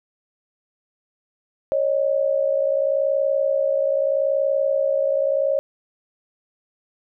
sine tone pair together, 550.2 / 611 Hz, C#5 / D#5, -13 / -32 cents, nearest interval major second, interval 181 cents, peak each -19 / -22 dBFS, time 1.72-5.59 s, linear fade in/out 0 ms, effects none

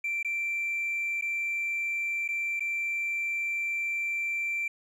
triangle tone with dropouts, 2349 Hz, D7, in tune, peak -25 dBFS, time 0.04-4.68 s, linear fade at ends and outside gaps 5 ms, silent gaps 0.229-0.247 / 1.212-1.222 / 2.279-2.287 / 2.596-2.605 s, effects tanh soft clip ceiling -24 dBFS + resampled to 32000 Hz

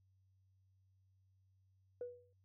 sine tone with exponential decay, 488.6 Hz, B4, 19 cents flat, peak -38 dBFS, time 2.01-2.33 s, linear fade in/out 2 ms, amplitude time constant 69 ms, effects tanh soft clip ceiling -36 dBFS + added 95 Hz sine -70 dBFS peak until 2.44 s

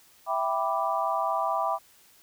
sine chord, E minor seventh, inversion none, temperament equal, 659.3 / 784 / 987.8 / 1174.7 Hz, E5 / G5 / B5 / D6, 0 / 0 / 0 / 0 cents, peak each -30 dBFS, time 0.26-1.79 s, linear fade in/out 50 ms, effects white hiss -58 dBFS RMS until 2.22 s

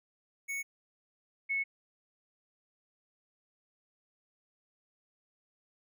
square / sine tone pair in turn, 2217 / 2200 Hz, C#7 / C#7, 0 / -14 cents, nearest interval unison, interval 14 cents, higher first, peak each -35 / -29 dBFS, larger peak second, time 0.48-0.63 / 1.49-1.64 s, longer neither, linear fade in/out 20 ms, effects none

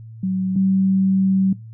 sine tone pair in turn, 187.4 / 191.34 Hz, F#3 / G3, +22 / -42 cents, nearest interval unison, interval 36 cents, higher second, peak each -18 / -14 dBFS, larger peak second, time 0.23-0.56 / 0.56-1.53 s, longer second, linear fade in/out 5 ms, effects noise-tail reverb RT60 0.3 s tail -23 dB re dry + added 112 Hz sine -35 dBFS peak until 1.73 s

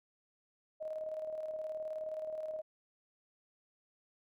sine tone with tremolo, 625 Hz, D#5, 8 cents sharp, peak -36 dBFS, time 0.8-2.62 s, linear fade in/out 20 ms, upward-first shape square, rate 19 Hz, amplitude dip 40%, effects none

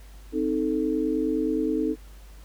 sine chord, A diminished, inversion first, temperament equal, 261.6 / 311.1 / 440 Hz, C4 / Eb4 / A4, 0 / 0 / 0 cents, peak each -28 / -25 / -28 dBFS, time 0.32-1.96 s, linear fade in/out 50 ms, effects added 50 Hz sine -43 dBFS peak until 2.44 s + pink hiss -55 dBFS RMS until 2.44 s

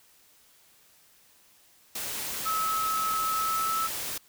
white noise, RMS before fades -34 dBFS, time 1.95-4.18 s, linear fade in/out 5 ms
sine tone with pitch glide, 1294 to 1309 Hz, E6 to E6, -32 to -13 cents, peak -26 dBFS, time 2.45-3.88 s, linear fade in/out 20 ms, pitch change +19 cents, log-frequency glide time 3.3-3.67 s
effects white hiss -60 dBFS RMS until 4.28 s

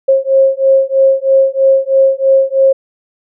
sine beating tone pair, 536 / 539.1 Hz, C5 / C#5, +42 / -48 cents, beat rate 3.1 Hz, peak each -10 dBFS, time 0.08-2.73 s, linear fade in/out 10 ms, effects none

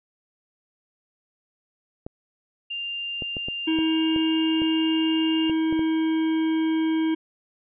clicks, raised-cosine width 2 ms, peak -20 dBFS, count 10, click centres 2.065 / 3.222 / 3.368 / 3.485 / 3.788 / 4.162 / 4.619 / 5.497 / 5.726 / 5.793 s
sine tone with pitch glide, 2794 to 2813 Hz, F7 to F7, 0 to +12 cents, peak -28 dBFS, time 2.7-5.51 s, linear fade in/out 10 ms, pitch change +12 cents, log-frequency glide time 3.69-4.01 s
harmonic tone, 320 Hz, D#4, 49 cents sharp, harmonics 1 / 3 / 5 / 7 / 9 / 10, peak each -20 / -37 / -41 / -40 / -48 / -41 dBFS, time 3.67-7.15 s, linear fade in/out 10 ms
effects none

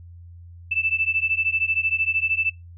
sine beating tone pair, 2637 / 2650 Hz, E7 / E7, 0 / +9 cents, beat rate 13 Hz, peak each -23 dBFS, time 0.71-2.5 s, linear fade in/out 10 ms, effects noise-tail reverb RT60 0.2 s tail -22 dB re dry + added 86 Hz sine -40 dBFS peak until 2.77 s

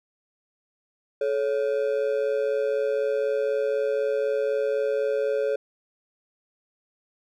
triangle ring-modulated tone, 493.9 Hz, B4, in tune, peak -17 dBFS, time 1.21-5.56 s, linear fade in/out 5 ms, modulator 62 Hz, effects none

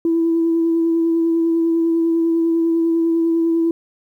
sine tone with vibrato, 331.3 Hz, E4, 9 cents sharp, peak -13 dBFS, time 0.05-3.71 s, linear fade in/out 2 ms, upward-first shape sine, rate 10 Hz, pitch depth 15 cents each way, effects tanh soft clip ceiling -9 dBFS + 9-bit

